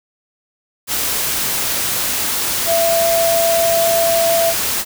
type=tone in noise; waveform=sine; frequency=670 Hz; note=E5; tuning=28 cents sharp; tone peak=-13 dBFS; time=2.66-4.54 s; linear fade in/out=50 ms; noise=white; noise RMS=-19 dBFS; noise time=0.87-4.85 s; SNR=+3 dB; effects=none